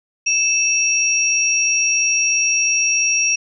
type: tone pair together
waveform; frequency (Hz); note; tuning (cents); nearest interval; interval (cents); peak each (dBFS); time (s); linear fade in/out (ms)
sine; 2637 / 5646; E7 / F8; 0 / +18; octave + minor second; 1318; -17; 0.26-3.36; 10
effects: none